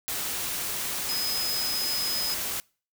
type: tone in noise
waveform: sine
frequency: 5060 Hz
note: D#8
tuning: 28 cents sharp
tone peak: -28 dBFS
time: 1.09-2.34 s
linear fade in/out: 0 ms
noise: white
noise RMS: -31 dBFS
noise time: 0.08-2.6 s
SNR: 0 dB
effects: noise-tail reverb RT60 0.4 s tail -26 dB re dry